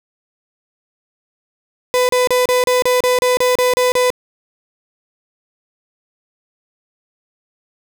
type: tone bursts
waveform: 35% pulse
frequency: 500 Hz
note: B4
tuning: 21 cents sharp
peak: -10 dBFS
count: 12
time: 1.94-4.103 s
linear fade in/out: 0 ms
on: 150 ms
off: 33 ms
effects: none